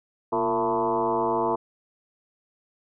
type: tone with frequency modulation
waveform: sine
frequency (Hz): 673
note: E5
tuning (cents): +36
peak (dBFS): -21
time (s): 0.32-1.56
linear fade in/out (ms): 10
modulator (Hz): 108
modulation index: 3.6
effects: none